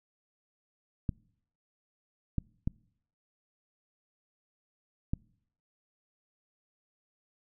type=clicks; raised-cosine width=5 ms; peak=-17 dBFS; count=4; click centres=1.092 / 2.383 / 2.675 / 5.135 s; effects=noise-tail reverb RT60 0.7 s tail -26 dB re dry